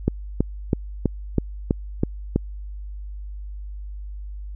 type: click train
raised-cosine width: 3 ms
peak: -5 dBFS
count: 8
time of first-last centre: 0.08-2.36 s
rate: 3.07 Hz
effects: added 50 Hz sine -31 dBFS peak until 4.55 s